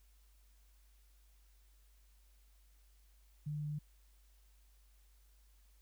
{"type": "tone", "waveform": "sine", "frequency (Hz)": 149.1, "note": "D3", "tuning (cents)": 27, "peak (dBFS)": -37, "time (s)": [3.46, 3.79], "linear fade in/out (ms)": 10, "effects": ["added 50 Hz sine -63 dBFS peak until 5.81 s", "white hiss -74 dBFS RMS until 5.81 s"]}